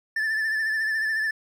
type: tone with vibrato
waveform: triangle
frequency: 1760 Hz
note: A6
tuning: in tune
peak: -21 dBFS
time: 0.16-1.31 s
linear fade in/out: 5 ms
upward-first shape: sine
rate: 14 Hz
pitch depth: 41 cents each way
effects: none